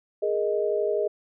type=chord; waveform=sine; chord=Ab suspended second; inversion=none; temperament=just; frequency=415.3 / 467.2 / 623 Hz; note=Ab4 / Bb4 / Eb5; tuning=0 / +4 / +2 cents; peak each=-25 / -29 / -27 dBFS; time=0.22-1.08 s; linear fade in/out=10 ms; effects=none